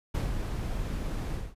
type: noise with ADSR envelope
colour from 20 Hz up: brown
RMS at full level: -27 dBFS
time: 0.14-1.55 s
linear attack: 12 ms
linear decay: 150 ms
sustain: -5 dB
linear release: 220 ms
effects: resampled to 32000 Hz